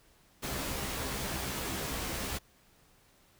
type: noise with comb filter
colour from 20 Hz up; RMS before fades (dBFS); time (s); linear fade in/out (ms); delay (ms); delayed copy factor
pink; -36; 0.42-2.39; 20; 15; +0.7
effects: pink hiss -64 dBFS RMS until 3.39 s